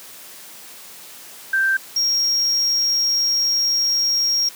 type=tone pair in turn; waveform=sine / triangle; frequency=1568 / 5588 Hz; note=G6 / F8; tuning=0 / 0 cents; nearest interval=octave + minor seventh; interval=2200 cents; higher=second; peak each=-15 dBFS; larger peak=neither; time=1.53-1.77 / 1.96-4.49 s; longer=second; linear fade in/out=5 ms; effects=white hiss -40 dBFS RMS until 4.55 s + high-pass 150 Hz 12 dB/octave